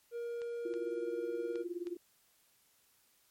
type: tone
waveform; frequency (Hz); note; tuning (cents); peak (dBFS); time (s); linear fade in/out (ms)
triangle; 471.8; A#4; +21; -35; 0.11-1.65; 50
type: clicks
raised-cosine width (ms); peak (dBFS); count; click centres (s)
0.2; -35; 4; 0.418 / 0.739 / 1.557 / 1.87
type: tone with tremolo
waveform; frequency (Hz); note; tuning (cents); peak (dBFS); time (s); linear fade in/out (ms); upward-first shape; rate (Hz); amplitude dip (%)
sine; 349.2; F4; 0; -33; 0.65-1.97; 5; triangle; 19; 100
effects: white hiss -70 dBFS RMS until 3.3 s + MP3 64 kbps